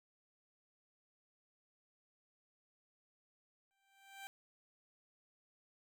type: tone with exponential growth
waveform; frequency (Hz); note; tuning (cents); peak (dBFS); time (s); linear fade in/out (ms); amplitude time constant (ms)
15% pulse; 784; G5; 0; -39; 3.71-4.27; 0; 120
effects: none